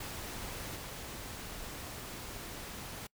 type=noise with level steps; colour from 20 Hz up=pink; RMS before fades=-42 / -44 dBFS; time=0-3.07 s; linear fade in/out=5 ms; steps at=0.75 s; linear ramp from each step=20 ms; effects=noise-tail reverb RT60 0.1 s tail -25 dB re dry